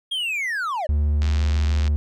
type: linear sweep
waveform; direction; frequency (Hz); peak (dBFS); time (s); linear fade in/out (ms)
triangle; down; 3289 to 554.4; -21; 0.11-0.87; 10
type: tone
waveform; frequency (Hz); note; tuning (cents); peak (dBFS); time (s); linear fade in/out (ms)
triangle; 73.8; D2; +9; -15; 0.89-1.96; 0
type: click train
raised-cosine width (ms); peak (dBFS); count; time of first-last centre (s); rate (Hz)
0.2; -16; 58; 1.22-1.878; 86.6
effects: none